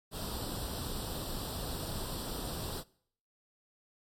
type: noise with comb filter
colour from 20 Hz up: pink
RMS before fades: -38 dBFS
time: 0.11-2.84 s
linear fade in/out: 50 ms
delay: 0.23 ms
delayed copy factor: +0.8
effects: noise-tail reverb RT60 0.6 s tail -22 dB re dry + MP3 64 kbps